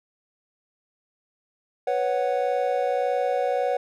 triangle chord, B suspended second, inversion none, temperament just, 493.9 / 555.6 / 740.8 Hz, B4 / C#5 / F#5, 0 / +4 / +2 cents, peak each -24 dBFS, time 1.87-3.77 s, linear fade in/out 5 ms, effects none

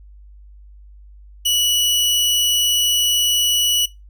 sawtooth tone, 2941 Hz, F#7, 11 cents flat, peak -12 dBFS, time 1.45-3.86 s, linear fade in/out 10 ms, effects noise-tail reverb RT60 0.2 s tail -19 dB re dry + added 50 Hz sine -40 dBFS peak until 4.09 s

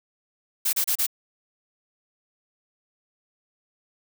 blue noise bursts, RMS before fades -23 dBFS, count 4, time 0.65-1.067 s, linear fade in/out 10 ms, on 81 ms, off 31 ms, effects none

